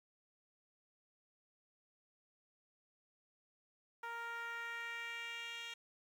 10% pulse tone with band-pass filter sweep, 466.2 Hz, A#4, in tune, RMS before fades -45 dBFS, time 4.03-5.74 s, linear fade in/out 5 ms, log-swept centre 1100 to 3400 Hz, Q 1.9, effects 11-bit

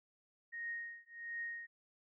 sine tone with tremolo, 1864.7 Hz, A#6, in tune, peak -38 dBFS, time 0.52-1.67 s, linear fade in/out 20 ms, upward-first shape triangle, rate 1.4 Hz, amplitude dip 100%, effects none

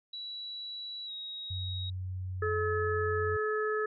sine tone with pitch glide, 3923 to 3794 Hz, B7 to A#7, -12 to +30 cents, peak -38 dBFS, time 0.13-1.9 s, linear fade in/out 5 ms, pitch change -58 cents, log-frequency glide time 1.06-1.11 s
sine tone, 92.5 Hz, F#2, in tune, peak -34 dBFS, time 1.5-3.37 s, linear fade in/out 10 ms
harmonic tone, 428.9 Hz, A4, 44 cents flat, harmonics 1 / 3 / 4, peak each -30 / -35 / -36 dBFS, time 2.42-3.86 s, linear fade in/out 5 ms
effects none

